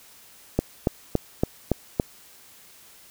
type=click train; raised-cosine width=2 ms; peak=-6 dBFS; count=6; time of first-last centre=0.59-1.998 s; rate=3.55 Hz; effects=white hiss -51 dBFS RMS until 3.1 s